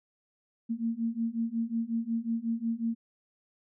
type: beating tone pair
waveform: sine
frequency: 226.4 / 231.9 Hz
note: A3 / A#3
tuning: +50 / -9 cents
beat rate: 5.5 Hz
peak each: -32 / -31 dBFS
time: 0.69-2.95 s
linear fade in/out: 20 ms
effects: none